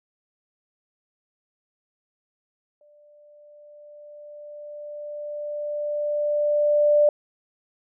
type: tone with exponential growth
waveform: sine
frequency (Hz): 591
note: D5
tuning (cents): +11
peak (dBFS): -13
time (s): 2.81-7.09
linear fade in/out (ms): 2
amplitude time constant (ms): 930
effects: none